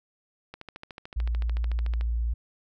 click train, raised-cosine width 0.3 ms, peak -24 dBFS, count 21, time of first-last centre 0.54-2.011 s, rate 13.6 Hz
sine tone, 57.8 Hz, A#1, 14 cents flat, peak -24 dBFS, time 1.16-2.34 s, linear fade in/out 10 ms
effects none

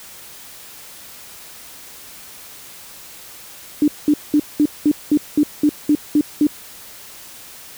sine tone bursts, 296.9 Hz, D4, 19 cents sharp, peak -10 dBFS, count 11, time 3.82-6.469 s, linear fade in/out 2 ms, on 59 ms, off 200 ms, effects white hiss -39 dBFS RMS until 7.77 s

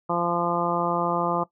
harmonic tone, 172.7 Hz, F3, 19 cents flat, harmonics 1 / 2 / 3 / 4 / 5 / 6 / 7, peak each -30 / -30 / -30 / -30 / -30 / -30 / -30 dBFS, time 0.09-1.44 s, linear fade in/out 10 ms, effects noise-tail reverb RT60 0.1 s tail -17 dB re dry

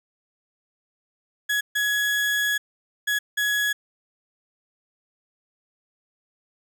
35% pulse tone bursts at uneven times, 1679 Hz, G#6, 18 cents sharp, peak -19 dBFS, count 4, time 1.49-1.61 / 1.75-2.58 / 3.07-3.19 / 3.37-3.73 s, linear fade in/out 10 ms, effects none

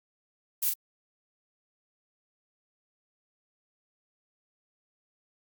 violet noise with echo, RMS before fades -27 dBFS, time 0.62-0.7 s, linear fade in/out 10 ms, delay 40 ms, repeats 1, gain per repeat -3 dB, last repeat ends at 0.74 s, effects Opus 48 kbps

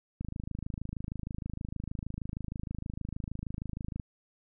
click train, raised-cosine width 5 ms, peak -24 dBFS, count 101, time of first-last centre 0.21-3.998 s, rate 26.4 Hz, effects none

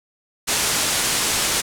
white low-pass noise, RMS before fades -21 dBFS, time 0.47-1.62 s, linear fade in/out 20 ms, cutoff 10000 Hz, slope 24 dB/octave, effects none

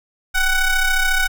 40% pulse ring-modulated tone, 750 Hz, F#5, 23 cents sharp, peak -11 dBFS, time 0.34-1.28 s, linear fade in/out 20 ms, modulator 733 Hz, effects none

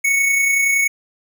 square tone with amplitude modulation, 2217 Hz, C#7, in tune, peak -13 dBFS, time 0.04-0.88 s, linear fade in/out 10 ms, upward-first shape sine, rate 30.6 Hz, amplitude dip 35%, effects none

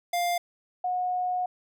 square / sine tone pair in turn, 700 / 727.2 Hz, F5 / F#5, +4 / -30 cents, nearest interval minor second, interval 66 cents, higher second, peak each -25 dBFS, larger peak neither, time 0.13-0.38 / 0.84-1.46 s, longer second, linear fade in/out 5 ms, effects none

